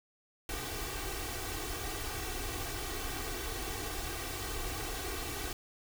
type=noise with comb filter; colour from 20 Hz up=pink; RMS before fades=-38 dBFS; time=0.49-5.53 s; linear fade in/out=2 ms; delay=2.6 ms; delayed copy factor=+0.95; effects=none